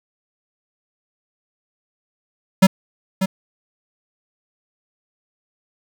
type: tone with echo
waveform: square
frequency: 190.3 Hz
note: F#3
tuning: 49 cents sharp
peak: -7 dBFS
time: 2.62-2.67 s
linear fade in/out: 10 ms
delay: 590 ms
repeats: 1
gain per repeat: -10 dB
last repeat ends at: 3.26 s
effects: 7-bit